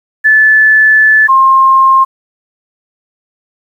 sine tone pair in turn, 1739 / 1063.8 Hz, A6 / C6, -21 / +28 cents, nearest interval major sixth, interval 851 cents, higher first, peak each -3 dBFS, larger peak neither, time 0.24-1.28 / 1.28-2.05 s, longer first, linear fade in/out 20 ms, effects 7-bit

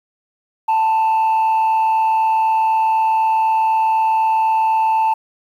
sine tone with frequency modulation, 884 Hz, A5, 8 cents sharp, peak -10 dBFS, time 0.68-5.14 s, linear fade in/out 10 ms, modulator 128 Hz, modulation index 0.21, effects tanh soft clip ceiling -12 dBFS + 8-bit

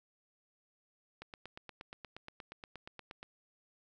click train, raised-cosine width 0.3 ms, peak -30 dBFS, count 18, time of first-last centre 1.22-3.229 s, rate 8.46 Hz, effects none

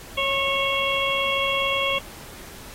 harmonic tone with a mistuned harmonic, 550 Hz, C#5, 14 cents flat, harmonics 1 / 2 / 4 / 5 / 6, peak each -27 / -27 / -27 / -27 / -27 dBFS, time 0.17-1.99 s, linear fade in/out 10 ms, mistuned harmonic 2, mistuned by -16 cents, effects pink hiss -42 dBFS RMS until 2.74 s + AAC 48 kbps

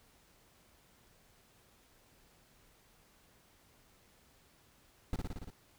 brown noise with echo, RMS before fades -33 dBFS, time 5.13-5.16 s, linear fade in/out 2 ms, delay 57 ms, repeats 6, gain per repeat -2 dB, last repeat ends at 5.502 s, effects pink hiss -66 dBFS RMS until 5.78 s

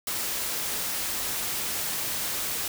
white noise, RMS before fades -30 dBFS, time 0.07-2.68 s, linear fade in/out 2 ms, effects none

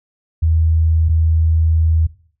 sine tone pair in turn, 80.6 / 80.6 Hz, E2 / E2, -38 / -38 cents, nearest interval unison, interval 0 cents, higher neither, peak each -11 dBFS, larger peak neither, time 0.42-1.09 / 1.09-2.07 s, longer second, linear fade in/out 10 ms, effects noise-tail reverb RT60 0.5 s tail -18 dB re dry

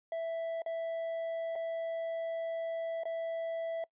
triangle tone with dropouts, 660 Hz, E5, 2 cents sharp, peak -31 dBFS, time 0.12-3.84 s, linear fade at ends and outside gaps 2 ms, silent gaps 0.62-0.661 / 1.555-1.559 / 3.035-3.054 s, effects noise-tail reverb RT60 0.1 s tail -23 dB re dry + resampled to 8000 Hz

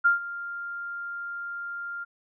sine tone with ADSR envelope, 1396.9 Hz, F6, in tune, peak -15 dBFS, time 0.04-2.05 s, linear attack 19 ms, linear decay 130 ms, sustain -17 dB, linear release 22 ms, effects none

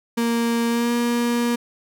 35% pulse tone with pitch glide, 233.1 to 238.1 Hz, A#3 to A#3, 0 to +37 cents, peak -17 dBFS, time 0.17-1.56 s, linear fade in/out 10 ms, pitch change +37 cents, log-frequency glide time 0.68-0.92 s, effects none

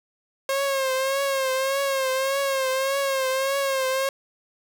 sawtooth tone with vibrato, 538 Hz, C5, 48 cents sharp, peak -18 dBFS, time 0.49-4.09 s, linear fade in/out 2 ms, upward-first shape triangle, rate 1.7 Hz, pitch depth 64 cents each way, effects none

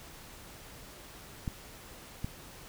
clicks, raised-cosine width 5 ms, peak -21 dBFS, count 2, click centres 1.478 / 2.245 s, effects pink hiss -50 dBFS RMS until 2.68 s

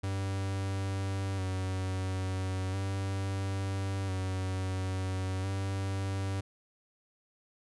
45% pulse tone with vibrato, 95.6 Hz, G2, 43 cents flat, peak -31 dBFS, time 0.03-6.41 s, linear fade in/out 10 ms, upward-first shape square, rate 0.37 Hz, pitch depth 25 cents each way, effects resampled to 24000 Hz

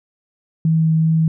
sine tone with vibrato, 160.5 Hz, E3, 46 cents flat, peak -12 dBFS, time 0.65-1.28 s, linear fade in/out 2 ms, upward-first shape triangle, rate 2.6 Hz, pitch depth 9 cents each way, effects none

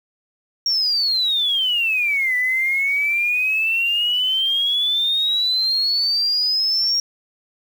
triangle exponential two-way sweep, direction down then up, 5610 to 1975.5 to 5610 Hz, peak -13 dBFS, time 0.66-7 s, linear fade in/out 2 ms, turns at 2.36 s, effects tanh soft clip ceiling -15 dBFS + 7-bit

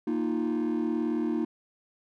triangle chord, Bb suspended fourth, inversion none, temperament equal, 233.1 / 311.1 / 349.2 Hz, Bb3 / Eb4 / F4, 0 / 0 / 0 cents, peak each -27 / -26 / -29 dBFS, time 0.07-1.45 s, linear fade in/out 5 ms, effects tanh soft clip ceiling -20 dBFS

